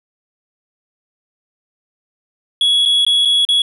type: tone with dropouts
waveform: triangle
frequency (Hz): 3357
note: G#7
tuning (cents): +18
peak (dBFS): -9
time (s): 2.61-3.62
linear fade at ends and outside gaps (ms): 2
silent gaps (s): 2.853-2.858 / 3.05-3.065 / 3.251-3.255 / 3.451-3.488
effects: resampled to 32000 Hz